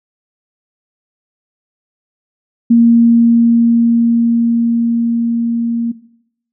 sine tone with level ramp, 233.1 Hz, A#3, in tune, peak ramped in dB -4 to -14 dBFS, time 2.7-5.92 s, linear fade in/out 10 ms, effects noise-tail reverb RT60 0.7 s tail -17 dB re dry

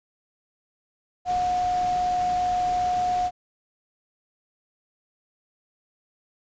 sine tone in noise, 724 Hz, F#5, 38 cents flat, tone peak -21 dBFS, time 1.25-3.31 s, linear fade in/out 50 ms, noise pink, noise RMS -38 dBFS, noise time 1.25-3.31 s, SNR +14 dB, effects resampled to 16000 Hz

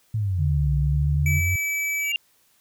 sine exponential two-way sweep, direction down then up, 112.7 to 62.4 to 92.4 Hz, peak -21 dBFS, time 0.14-1.56 s, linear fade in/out 5 ms, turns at 0.75 s
sine tone with vibrato, 144.9 Hz, D3, 23 cents flat, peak -21 dBFS, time 0.37-1.42 s, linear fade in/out 50 ms, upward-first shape square, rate 8.9 Hz, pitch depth 12 cents each way
square tone, 2300 Hz, D7, 37 cents flat, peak -24 dBFS, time 1.26-2.12 s, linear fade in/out 2 ms
sine tone with exponential growth, 2794 Hz, F7, in tune, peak -17 dBFS, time 1.99-2.16 s, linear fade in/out 1 ms, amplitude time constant 35 ms
effects white hiss -62 dBFS RMS until 2.6 s

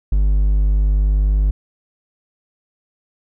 triangle tone, 50.2 Hz, G1, 42 cents sharp, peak -10 dBFS, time 0.12-1.51 s, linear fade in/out 5 ms, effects none

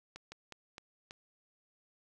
slowing click train, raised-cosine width 0.2 ms, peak -29 dBFS, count 5, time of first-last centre 0.16-1.109 s, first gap 160 ms, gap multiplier 1.27, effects none

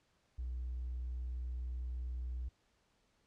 sine tone with hard clipping, 61.74 Hz, B1, in tune, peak -38 dBFS, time 0.38-2.49 s, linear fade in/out 10 ms, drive 1 dB, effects pink hiss -75 dBFS RMS until 3.26 s + low-pass 7000 Hz 12 dB/octave

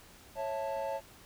triangle chord, A major, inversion first, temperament just, 550 / 660 / 880 Hz, C#5 / E5 / A5, -14 / +2 / 0 cents, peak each -34 / -37 / -36 dBFS, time 0.35-1.01 s, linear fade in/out 50 ms, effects pink hiss -56 dBFS RMS until 1.25 s

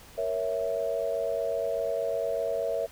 sine chord, A# diminished, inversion none, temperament equal, 466.2 / 554.4 / 659.3 Hz, A#4 / C#5 / E5, 0 / 0 / 0 cents, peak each -32 / -31 / -30 dBFS, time 0.17-2.87 s, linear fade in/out 20 ms, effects pink hiss -51 dBFS RMS until 2.91 s

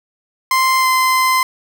30% pulse tone with pitch glide, 1044 to 1034.4 Hz, C6 to C6, -4 to -20 cents, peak -9 dBFS, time 0.51-1.43 s, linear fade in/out 2 ms, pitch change -16 cents, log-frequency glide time 0.8-0.86 s, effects 7-bit

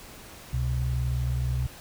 sine tone pair together, 66.28 / 125.7 Hz, C2 / B2, +23 / +31 cents, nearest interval major seventh, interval 1108 cents, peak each -27 dBFS, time 0.53-1.67 s, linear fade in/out 5 ms, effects pink hiss -46 dBFS RMS until 1.8 s

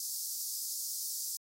pink high-pass noise, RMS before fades -38 dBFS, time 0-1.37 s, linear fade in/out 2 ms, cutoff 4800 Hz, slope 48 dB/octave, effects AAC 48 kbps

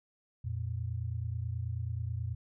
sine tone pair together, 87.5 / 116.8 Hz, F2 / A#2, +4 / +4 cents, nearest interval perfect fourth, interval 500 cents, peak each -36 / -35 dBFS, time 0.44-2.35 s, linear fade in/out 10 ms, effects none

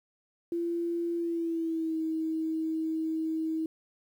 sine tone with pitch glide, 340.6 to 319.6 Hz, F4 to D#4, -43 to +47 cents, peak -28 dBFS, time 0.52-3.66 s, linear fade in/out 2 ms, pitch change -110 cents, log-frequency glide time 1.17-1.97 s, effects 10-bit

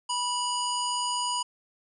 harmonic tone, 978 Hz, B5, 17 cents flat, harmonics 1 / 3 / 5 / 7 / 9, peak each -29 / -33 / -35 / -36 / -37 dBFS, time 0.09-1.43 s, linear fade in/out 10 ms, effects none

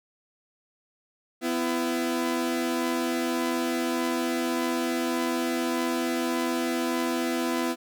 sawtooth tone pair together, 251.5 / 335.9 Hz, B3 / E4, +32 / +33 cents, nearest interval perfect fourth, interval 501 cents, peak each -24 dBFS, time 1.41-7.76 s, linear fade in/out 50 ms, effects 10-bit

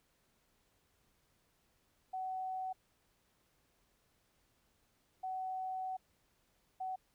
sine tone bursts at uneven times, 751 Hz, F#5, 26 cents sharp, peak -37 dBFS, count 3, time 2.13-2.73 / 5.23-5.97 / 6.8-6.96 s, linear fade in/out 10 ms, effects pink hiss -75 dBFS RMS until 7.14 s

